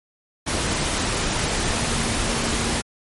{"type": "tone in noise", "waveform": "sine", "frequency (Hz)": 231.1, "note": "A#3", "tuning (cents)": -15, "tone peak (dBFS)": -31, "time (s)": [1.7, 2.81], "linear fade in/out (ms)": 20, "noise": "pink", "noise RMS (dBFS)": -23, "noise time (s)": [0.46, 2.82], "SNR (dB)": -11, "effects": ["MP3 48 kbps"]}